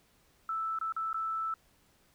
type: tone with dropouts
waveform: sine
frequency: 1318.5 Hz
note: E6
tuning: in tune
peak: -31 dBFS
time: 0.49-1.54 s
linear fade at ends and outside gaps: 2 ms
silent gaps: 0.788-0.812 / 0.923-0.964 / 1.13-1.143 s
effects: pink hiss -67 dBFS RMS until 2.14 s